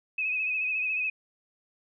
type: tone with vibrato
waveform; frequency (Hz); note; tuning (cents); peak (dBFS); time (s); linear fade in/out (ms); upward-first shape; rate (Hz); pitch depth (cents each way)
sine; 2540; D#7; +35; -26; 0.18-1.1; 5; sine; 14; 47
effects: none